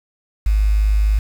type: tone with quantisation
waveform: sine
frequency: 51.91 Hz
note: G#1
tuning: in tune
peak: -12 dBFS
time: 0.46-1.19 s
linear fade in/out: 5 ms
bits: 6
effects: none